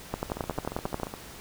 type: two click trains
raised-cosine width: 1 ms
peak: -14 / -21 dBFS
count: 11 / 13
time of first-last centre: 0.14-1.033 / 0.3-1.139 s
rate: 11.2 / 14.3 Hz
effects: pink hiss -45 dBFS RMS until 1.4 s